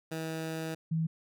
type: tone pair in turn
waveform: 15% pulse / sine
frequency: 160.8 / 161.65 Hz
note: E3 / E3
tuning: -43 / -34 cents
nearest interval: unison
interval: 9 cents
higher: second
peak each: -28 / -27 dBFS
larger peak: second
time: 0.11-0.75 / 0.91-1.07 s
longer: first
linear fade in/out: 10 ms
effects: none